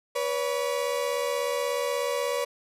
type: tone pair together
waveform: 35% pulse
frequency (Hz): 488.6 / 565.1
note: B4 / C#5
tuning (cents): -19 / +33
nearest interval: minor third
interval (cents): 252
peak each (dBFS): -27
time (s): 0.15-2.45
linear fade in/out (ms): 10
effects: resampled to 32000 Hz